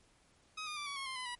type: tone with pitch steps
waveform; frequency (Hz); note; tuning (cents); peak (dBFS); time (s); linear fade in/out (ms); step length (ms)
15% pulse; 1263 / 1217.2 / 1173 / 1130.4 / 1089.4 / 1049.9 / 1011.8 / 975; D#6 / D#6 / D6 / C#6 / C#6 / C6 / B5 / B5; +26 / -38 / -2 / +34 / -30 / +6 / +42 / -23; -33; 0.57-1.354; 10; 98
effects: pink hiss -68 dBFS RMS until 1.39 s + MP3 48 kbps